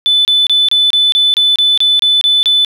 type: tone bursts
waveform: sine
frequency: 3500 Hz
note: A7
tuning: 10 cents flat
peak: -6 dBFS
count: 12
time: 0.06-2.648 s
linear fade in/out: 0 ms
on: 190 ms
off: 28 ms
effects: tanh soft clip ceiling -3 dBFS + 7-bit